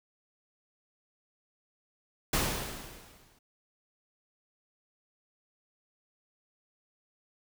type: noise with exponential decay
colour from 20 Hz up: pink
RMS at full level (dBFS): -26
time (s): 2.33-3.39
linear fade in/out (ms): 5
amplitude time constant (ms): 230
effects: none